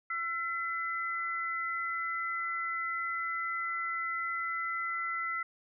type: tone pair together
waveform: sine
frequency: 1350.4 / 2019 Hz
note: E6 / B6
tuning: +41 / +38 cents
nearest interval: perfect fifth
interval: 697 cents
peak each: -34 / -35 dBFS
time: 0.1-5.43 s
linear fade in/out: 5 ms
effects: none